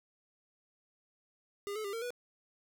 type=tone with pitch steps; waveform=square; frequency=404.4 / 432.6 / 399.7 / 456.9 / 488.5 Hz; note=G#4 / A4 / G4 / A#4 / B4; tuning=-46 / -29 / +34 / -35 / -19 cents; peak=-37 dBFS; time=1.67-2.105 s; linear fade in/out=0 ms; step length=87 ms; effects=none